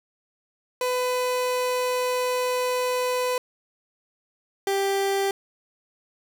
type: tone pair in turn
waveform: 30% pulse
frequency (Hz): 501 / 393.2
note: B4 / G4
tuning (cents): +25 / +5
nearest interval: major third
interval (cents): 420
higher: first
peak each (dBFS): -20 / -19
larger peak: second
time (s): 0.81-3.38 / 4.67-5.31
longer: first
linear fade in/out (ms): 2
effects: none